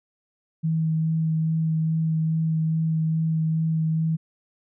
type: tone with vibrato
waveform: sine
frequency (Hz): 160.1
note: D#3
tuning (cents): +50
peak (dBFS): -20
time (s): 0.63-4.17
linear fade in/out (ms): 20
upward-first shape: sine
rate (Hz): 2.4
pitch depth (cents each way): 11
effects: none